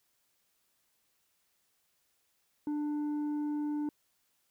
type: tone with tanh clipping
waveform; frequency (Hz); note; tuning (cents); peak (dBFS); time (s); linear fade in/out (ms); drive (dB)
sine; 296.4; D4; +16; -32; 2.67-3.89; 2; 5
effects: white hiss -75 dBFS RMS until 4.5 s